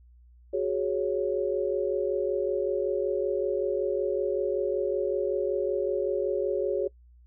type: chord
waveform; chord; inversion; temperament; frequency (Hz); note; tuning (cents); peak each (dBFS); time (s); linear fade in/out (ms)
sine; F# suspended second; none; equal; 370 / 415.3 / 554.4; F#4 / G#4 / C#5; 0 / 0 / 0; -29; 0.53-6.88; 10
effects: noise-tail reverb RT60 0.1 s tail -23 dB re dry + added 60 Hz sine -52 dBFS peak until 7.26 s